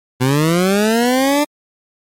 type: linear sweep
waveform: 20% pulse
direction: up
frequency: 123.47 to 299 Hz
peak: -7 dBFS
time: 0.2-1.45 s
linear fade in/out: 20 ms
effects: MP3 64 kbps